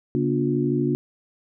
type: tone cluster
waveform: sine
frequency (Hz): 140.3 / 240.4 / 292.9 / 357.8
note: C#3 / B3 / D4 / F4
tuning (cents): +21 / -46 / -5 / +42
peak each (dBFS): -25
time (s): 0.15-0.95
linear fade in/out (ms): 0
effects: none